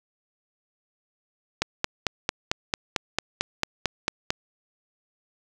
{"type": "click train", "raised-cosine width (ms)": 0.2, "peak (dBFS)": -5, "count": 13, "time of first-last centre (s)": [1.62, 4.305], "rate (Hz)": 4.47, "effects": []}